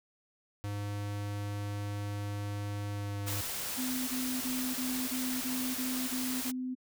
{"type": "tone with pitch glide", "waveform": "square", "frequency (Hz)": [102.3, 101.12], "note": ["G#2", "G#2"], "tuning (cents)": [-26, -46], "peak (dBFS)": -35, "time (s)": [0.64, 3.41], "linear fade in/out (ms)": 0, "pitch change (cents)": -20, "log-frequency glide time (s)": [2.92, 3.21]}
{"type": "noise", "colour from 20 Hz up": "white", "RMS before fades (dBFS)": -37, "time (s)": [3.26, 6.52], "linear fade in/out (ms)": 20}
{"type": "tone bursts", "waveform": "sine", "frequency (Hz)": 254.9, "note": "C4", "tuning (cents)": -45, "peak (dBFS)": -33, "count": 9, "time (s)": [3.77, 6.752], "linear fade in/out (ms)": 20, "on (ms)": 310, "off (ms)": 24}
{"effects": []}